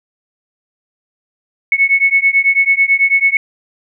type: beating tone pair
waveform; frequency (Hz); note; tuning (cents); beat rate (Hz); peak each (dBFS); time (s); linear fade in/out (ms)
sine; 2200 / 2209.1; C#7 / C#7; -14 / -7; 9.1; -12; 1.72-3.37; 2
effects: none